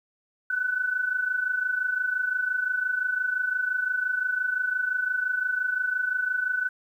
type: tone pair together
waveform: sine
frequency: 1477.2 / 1503 Hz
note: F#6 / F#6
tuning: -3 / +27 cents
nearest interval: unison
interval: 30 cents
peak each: -30 / -25 dBFS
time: 0.5-6.69 s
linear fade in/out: 5 ms
effects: 10-bit